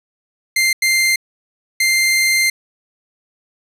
sawtooth tone bursts at uneven times, 2093 Hz, C7, in tune, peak -9 dBFS, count 3, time 0.56-0.73 / 0.82-1.16 / 1.8-2.5 s, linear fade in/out 5 ms, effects resampled to 32000 Hz + 8-bit

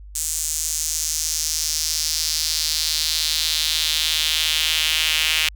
sawtooth tone with high-pass filter sweep, 156.8 Hz, D#3, 14 cents sharp, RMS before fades -22 dBFS, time 0.15-5.49 s, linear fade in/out 5 ms, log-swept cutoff 7500 to 2700 Hz, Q 2.6, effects added 50 Hz sine -37 dBFS peak until 5.55 s

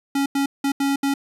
square tone bursts at uneven times, 277.5 Hz, C#4, 2 cents sharp, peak -19 dBFS, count 5, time 0.15-0.26 / 0.35-0.46 / 0.64-0.72 / 0.8-0.96 / 1.03-1.14 s, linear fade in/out 5 ms, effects resampled to 32000 Hz

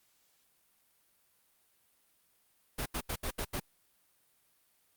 pink noise bursts at uneven times, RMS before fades -35 dBFS, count 6, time 2.78-2.86 / 2.94-3.01 / 3.09-3.16 / 3.23-3.31 / 3.38-3.45 / 3.53-3.6 s, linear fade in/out 10 ms, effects white hiss -71 dBFS RMS until 4.96 s + Opus 48 kbps

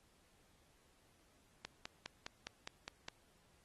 click train, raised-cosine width 0.2 ms, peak -27 dBFS, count 8, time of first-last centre 1.65-3.084 s, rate 4.88 Hz, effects pink hiss -72 dBFS RMS until 3.64 s + AAC 32 kbps

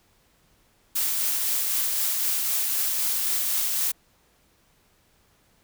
blue noise with tremolo, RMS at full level -24 dBFS, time 0.95-3.92 s, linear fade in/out 10 ms, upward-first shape triangle, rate 3.9 Hz, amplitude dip 25%, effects pink hiss -63 dBFS RMS until 5.63 s

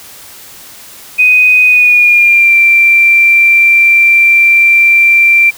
sine tone with pitch glide, 2497 to 2357 Hz, D#7 to D7, +6 to +6 cents, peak -3 dBFS, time 1.18-5.51 s, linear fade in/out 20 ms, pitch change -100 cents, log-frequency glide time 1.66-2.55 s, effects white hiss -33 dBFS RMS until 5.57 s

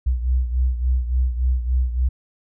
sine beating tone pair, 62.1 / 65.6 Hz, B1 / C2, +10 / +5 cents, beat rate 3.5 Hz, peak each -18 / -24 dBFS, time 0.06-2.09 s, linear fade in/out 10 ms, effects none

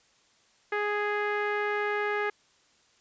sawtooth tone with low-pass filter, 415.2 Hz, G#4, in tune, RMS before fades -29 dBFS, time 0.72-2.3 s, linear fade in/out 5 ms, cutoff 1900 Hz, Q 3.4, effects white hiss -64 dBFS RMS until 3 s + resampled to 16000 Hz

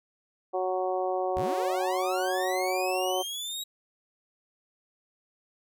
harmonic tone, 185 Hz, F#3, in tune, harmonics 2 / 3 / 4 / 5 / 6, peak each -31 / -31 / -30 / -40 / -40 dBFS, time 0.53-3.23 s, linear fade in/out 20 ms
sawtooth linear sweep, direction up, 40.37 to 3847 Hz, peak -30 dBFS, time 1.36-3.64 s, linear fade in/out 10 ms
effects none

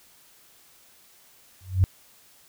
sine tone with exponential growth, 93.3 Hz, F#2, 15 cents sharp, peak -11 dBFS, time 1.61-1.84 s, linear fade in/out 0 ms, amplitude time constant 49 ms, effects tanh soft clip ceiling -8 dBFS + white hiss -56 dBFS RMS until 2.48 s

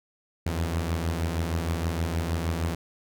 sawtooth beating tone pair, 82 / 88.4 Hz, E2 / F2, -9 / +22 cents, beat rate 6.4 Hz, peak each -23 / -28 dBFS, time 0.46-2.75 s, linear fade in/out 5 ms, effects none

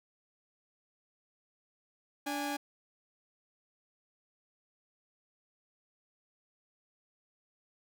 sawtooth tone pair together, 290.4 / 821.4 Hz, D4 / G#5, -19 / -19 cents, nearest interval octave + tritone, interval 1800 cents, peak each -32 / -33 dBFS, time 2.26-2.57 s, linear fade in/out 10 ms, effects none

